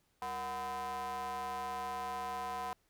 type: ring-modulated tone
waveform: square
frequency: 135.7 Hz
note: C#3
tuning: 36 cents flat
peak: -35 dBFS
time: 0.22-2.73 s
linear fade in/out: 0 ms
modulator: 876 Hz
effects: pink hiss -75 dBFS RMS until 2.89 s